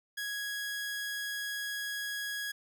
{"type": "tone", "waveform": "sawtooth", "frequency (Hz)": 1661.2, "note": "G#6", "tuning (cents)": 0, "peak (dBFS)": -31, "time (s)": [0.17, 2.52], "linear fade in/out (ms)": 10, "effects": []}